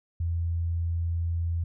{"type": "tone", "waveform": "sine", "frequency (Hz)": 84.3, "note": "E2", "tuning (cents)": 39, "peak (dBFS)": -25, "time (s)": [0.2, 1.64], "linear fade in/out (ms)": 5, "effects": []}